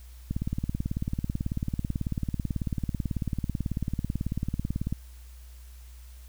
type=click train; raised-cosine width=5 ms; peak=-16 dBFS; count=85; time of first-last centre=0.31-4.925 s; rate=18.2 Hz; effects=added 61 Hz sine -44 dBFS peak until 6.28 s + white hiss -58 dBFS RMS until 6.28 s